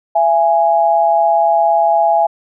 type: tone pair together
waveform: sine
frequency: 672 / 829.4 Hz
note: E5 / G#5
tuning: +33 / -3 cents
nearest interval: major third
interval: 364 cents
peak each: -12 dBFS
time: 0.15-2.27 s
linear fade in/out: 10 ms
effects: none